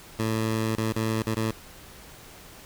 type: tone with dropouts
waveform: 15% pulse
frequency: 111 Hz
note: A2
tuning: 16 cents sharp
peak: -18 dBFS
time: 0.19-1.51 s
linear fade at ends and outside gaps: 5 ms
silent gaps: 0.755-0.778 / 0.924-0.961 / 1.224-1.268 / 1.346-1.367 s
effects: pink hiss -47 dBFS RMS until 2.65 s